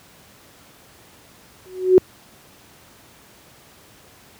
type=tone with exponential growth; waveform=sine; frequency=370.4 Hz; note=F#4; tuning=2 cents sharp; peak=-4 dBFS; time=1.66-1.98 s; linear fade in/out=0 ms; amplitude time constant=69 ms; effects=pink hiss -49 dBFS RMS until 4.39 s + high-pass 80 Hz 12 dB/octave